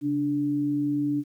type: tone pair together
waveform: sine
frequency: 137.71 / 291.8 Hz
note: C#3 / D4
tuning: -11 / -11 cents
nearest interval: octave + minor second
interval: 1300 cents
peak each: -33 / -23 dBFS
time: 0.01-1.24 s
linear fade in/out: 50 ms
effects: 10-bit